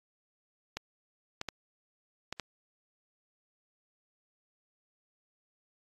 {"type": "clicks", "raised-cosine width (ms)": 0.2, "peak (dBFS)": -18, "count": 5, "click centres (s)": [0.77, 1.414, 1.487, 2.326, 2.397], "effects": ["AAC 32 kbps"]}